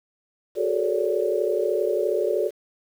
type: tone cluster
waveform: sine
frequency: 368.9 / 419.5 / 451.9 / 541 / 578 Hz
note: F#4 / G#4 / A4 / C#5 / D5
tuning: -5 / +17 / +46 / -42 / -28 cents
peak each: -26 / -26 / -27 / -32 / -26 dBFS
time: 0.55-2.51 s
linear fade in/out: 50 ms
effects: 8-bit